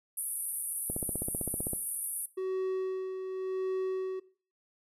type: band-pass noise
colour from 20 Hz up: pink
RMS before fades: -36 dBFS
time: 0.17-2.26 s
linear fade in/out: 5 ms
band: 9300 to 12000 Hz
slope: 96 dB/octave
type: click train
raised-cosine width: 2 ms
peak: -22 dBFS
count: 14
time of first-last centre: 0.9-1.733 s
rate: 15.6 Hz
type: tone with tremolo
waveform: triangle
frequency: 376.5 Hz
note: F#4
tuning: 30 cents sharp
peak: -27 dBFS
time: 2.37-4.2 s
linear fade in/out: 10 ms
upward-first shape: sine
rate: 0.9 Hz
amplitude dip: 50%
effects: noise-tail reverb RT60 0.4 s tail -18 dB re dry